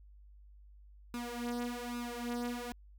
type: tone with flanger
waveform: sawtooth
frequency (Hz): 240.8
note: B3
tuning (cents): -44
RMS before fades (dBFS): -39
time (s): 1.14-2.72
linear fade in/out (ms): 0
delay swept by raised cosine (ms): 0.78 to 4.38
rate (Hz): 1.2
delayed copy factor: +0.8
effects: added 50 Hz sine -54 dBFS peak until 2.98 s